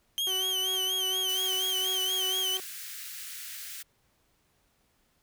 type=tone with vibrato; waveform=40% pulse; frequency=3127 Hz; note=G7; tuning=5 cents flat; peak=-26 dBFS; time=0.18-2.57 s; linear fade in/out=0 ms; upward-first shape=sine; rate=4.2 Hz; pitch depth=87 cents each way
type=tone with tremolo; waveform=sawtooth; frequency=375.6 Hz; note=F#4; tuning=26 cents sharp; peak=-33 dBFS; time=0.27-2.6 s; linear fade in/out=0 ms; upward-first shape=triangle; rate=2.6 Hz; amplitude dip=35%
type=high-pass noise; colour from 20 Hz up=white; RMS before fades=-41 dBFS; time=1.28-3.83 s; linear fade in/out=10 ms; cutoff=1400 Hz; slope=48 dB/octave
effects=pink hiss -70 dBFS RMS until 5.22 s